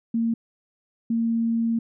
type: tone pair in turn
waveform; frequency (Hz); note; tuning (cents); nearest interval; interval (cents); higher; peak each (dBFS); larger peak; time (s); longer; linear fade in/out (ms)
sine; 229.4 / 229.4; A#3 / A#3; -28 / -28; unison; 0; neither; -20 / -20; neither; 0.14-0.34 / 1.1-1.79; second; 5
effects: none